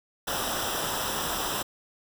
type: noise with comb filter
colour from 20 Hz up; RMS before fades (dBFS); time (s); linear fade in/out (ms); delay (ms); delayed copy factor
pink; -30; 0.27-1.63; 10; 0.45; -0.75
effects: none